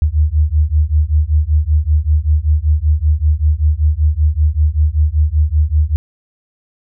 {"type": "beating tone pair", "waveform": "sine", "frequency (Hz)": [73.7, 78.9], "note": ["D2", "D#2"], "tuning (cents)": [7, 25], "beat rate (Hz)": 5.2, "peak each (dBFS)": -13, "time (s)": [0.02, 5.96], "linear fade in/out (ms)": 0, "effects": []}